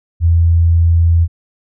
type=tone; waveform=sine; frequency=83.9 Hz; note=E2; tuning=31 cents sharp; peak=-7 dBFS; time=0.2-1.28 s; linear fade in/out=50 ms; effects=none